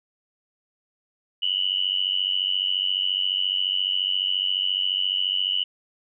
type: tone with amplitude modulation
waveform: sine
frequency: 2960 Hz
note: F#7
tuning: in tune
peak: -17 dBFS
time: 1.42-5.64 s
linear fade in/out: 10 ms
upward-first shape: sine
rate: 94.4 Hz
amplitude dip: 100%
effects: none